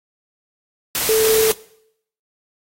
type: tone in noise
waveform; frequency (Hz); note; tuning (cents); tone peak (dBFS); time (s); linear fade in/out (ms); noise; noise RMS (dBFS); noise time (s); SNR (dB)
sine; 440; A4; 0; -13; 1.09-1.51; 0; white; -20; 0.95-1.52; +4
effects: noise-tail reverb RT60 0.7 s tail -21 dB re dry + AAC 48 kbps